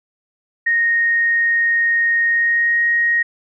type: tone with pitch glide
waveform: sine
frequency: 1860 to 1876.2 Hz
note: A#6 to A#6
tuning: -4 to +11 cents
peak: -13 dBFS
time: 0.66-3.23 s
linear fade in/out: 10 ms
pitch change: +15 cents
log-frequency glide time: 2.27-2.83 s
effects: none